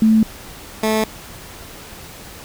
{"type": "tone pair in turn", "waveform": ["sine", "15% pulse"], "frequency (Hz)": [220, 218.2], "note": ["A3", "A3"], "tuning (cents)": [0, -14], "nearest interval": "unison", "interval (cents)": 14, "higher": "first", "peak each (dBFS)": -9, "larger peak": "neither", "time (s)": [[0.02, 0.23], [0.83, 1.04]], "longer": "neither", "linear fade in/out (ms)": 2, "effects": ["pink hiss -37 dBFS RMS until 2.44 s"]}